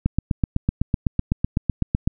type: click train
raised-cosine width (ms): 5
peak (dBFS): -6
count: 17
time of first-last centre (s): 0.06-2.075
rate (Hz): 7.94
effects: none